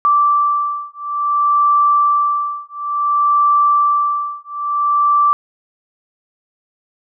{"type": "beating tone pair", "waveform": "sine", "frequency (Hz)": [1168, 1168.57], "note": ["D6", "D6"], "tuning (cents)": [-10, -9], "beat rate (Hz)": 0.57, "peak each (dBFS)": -15, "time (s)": [0.05, 5.33], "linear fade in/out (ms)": 0, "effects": []}